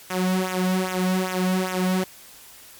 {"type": "tone with flanger", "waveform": "sawtooth", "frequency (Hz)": 185, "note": "F#3", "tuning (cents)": 0, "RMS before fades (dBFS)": -23, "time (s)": [0.1, 2.04], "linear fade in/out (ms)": 5, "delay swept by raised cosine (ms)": [0.21, 2.51], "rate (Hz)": 2.5, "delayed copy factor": -0.8, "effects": ["white hiss -46 dBFS RMS until 2.79 s", "MP3 96 kbps"]}